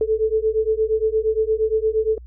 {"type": "beating tone pair", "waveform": "sine", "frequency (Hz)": [434, 442.6], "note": ["A4", "A4"], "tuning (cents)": [-24, 10], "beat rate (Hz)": 8.6, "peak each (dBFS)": [-20, -20], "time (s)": [0.01, 2.18], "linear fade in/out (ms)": 2, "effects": ["added 60 Hz sine -37 dBFS peak until 2.26 s"]}